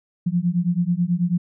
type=beating tone pair; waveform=sine; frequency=170.6 / 179.8 Hz; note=F3 / F#3; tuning=-40 / -49 cents; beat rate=9.2 Hz; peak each=-21 dBFS; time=0.26-1.38 s; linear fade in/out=10 ms; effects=none